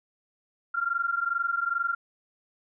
sine tone pair together, 1374.5 / 1396.9 Hz, F6 / F6, -28 / 0 cents, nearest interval unison, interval 28 cents, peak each -28 / -28 dBFS, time 0.74-1.95 s, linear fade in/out 10 ms, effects none

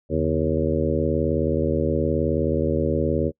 harmonic tone with a mistuned harmonic, 79 Hz, D#2, 27 cents sharp, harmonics 1 / 2 / 3 / 4 / 5 / 6 / 7, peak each -27 / -27 / -27 / -27 / -27 / -27 / -27 dBFS, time 0.09-3.32 s, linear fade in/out 50 ms, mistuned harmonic 2, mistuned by -140 cents, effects noise-tail reverb RT60 0.1 s tail -26 dB re dry

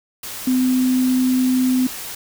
sine tone in noise, 255.3 Hz, C4, 42 cents flat, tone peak -14 dBFS, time 0.47-1.87 s, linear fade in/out 5 ms, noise white, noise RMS -31 dBFS, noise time 0.23-2.15 s, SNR +14 dB, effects none

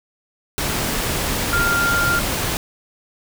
sine tone in noise, 1396.9 Hz, F6, in tune, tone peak -17 dBFS, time 1.53-2.19 s, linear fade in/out 0 ms, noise pink, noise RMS -22 dBFS, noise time 0.58-2.57 s, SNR +2 dB, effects none

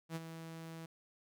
sawtooth tone with ADSR envelope, 163.4 Hz, E3, 15 cents flat, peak -33 dBFS, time 0.09-0.86 s, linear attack 66 ms, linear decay 31 ms, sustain -9 dB, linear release 5 ms, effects none

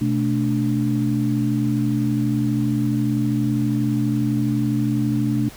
sine tone cluster, 125.2 / 220.1 / 292.3 Hz, B2 / A3 / D4, +24 / +1 / -8 cents, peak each -22 dBFS, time 0.01-5.49 s, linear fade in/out 5 ms, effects pink hiss -42 dBFS RMS until 5.56 s

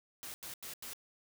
white noise bursts, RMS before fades -45 dBFS, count 4, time 0.23-0.934 s, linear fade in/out 0 ms, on 110 ms, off 88 ms, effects none

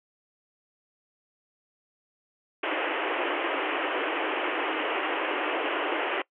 pink band-pass noise, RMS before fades -29 dBFS, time 2.63-6.22 s, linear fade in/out 5 ms, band 290 to 3100 Hz, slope 96 dB/octave, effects noise-tail reverb RT60 0.1 s tail -23 dB re dry

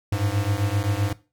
square beating tone pair, 98 / 105.7 Hz, G2 / G#2, 0 / +31 cents, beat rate 7.7 Hz, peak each -25 dBFS, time 0.12-1.13 s, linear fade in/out 5 ms, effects noise-tail reverb RT60 0.3 s tail -18 dB re dry

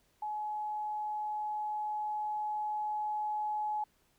sine tone with level ramp, 847 Hz, G#5, 34 cents sharp, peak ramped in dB -34 to -31 dBFS, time 0.22-3.84 s, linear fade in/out 5 ms, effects pink hiss -71 dBFS RMS until 4.18 s

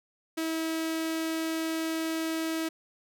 sawtooth tone with notch filter, 323 Hz, E4, 35 cents flat, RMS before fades -31 dBFS, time 0.37-2.69 s, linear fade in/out 10 ms, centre 840 Hz, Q 1.7, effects none

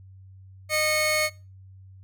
sawtooth tone pair together, 614.3 / 2189 Hz, D#5 / C#7, -22 / -22 cents, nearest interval octave + minor seventh, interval 2200 cents, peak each -21 dBFS, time 0.69-1.3 s, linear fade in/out 50 ms, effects noise-tail reverb RT60 0.3 s tail -20 dB re dry + added 95 Hz sine -45 dBFS peak until 2.03 s

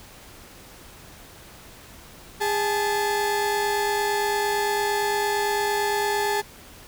30% pulse tone pair together, 409.6 / 868 Hz, G#4 / A5, -24 / -24 cents, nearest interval octave + minor second, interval 1300 cents, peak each -22 dBFS, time 2.4-6.42 s, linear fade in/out 20 ms, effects pink hiss -46 dBFS RMS until 6.87 s

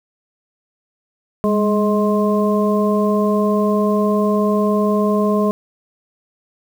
harmonic tone with a mistuned harmonic, 210.7 Hz, G#3, 25 cents sharp, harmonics 1 / 2 / 3 / 5, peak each -16 / -19 / -21 / -23 dBFS, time 1.44-5.51 s, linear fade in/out 0 ms, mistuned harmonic 1, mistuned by -51 cents, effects 7-bit

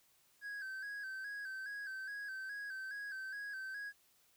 triangle tone with vibrato, 1600 Hz, G6, 35 cents sharp, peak -40 dBFS, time 0.41-3.93 s, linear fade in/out 50 ms, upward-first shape square, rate 2.4 Hz, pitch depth 59 cents each way, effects white hiss -71 dBFS RMS until 4.36 s

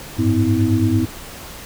sine tone cluster, 98.2 / 107.2 / 251.9 / 321.3 Hz, G2 / A2 / B3 / E4, +4 / -45 / +34 / -44 cents, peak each -19 dBFS, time 0.18-1.06 s, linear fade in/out 20 ms, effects pink hiss -35 dBFS RMS until 1.65 s

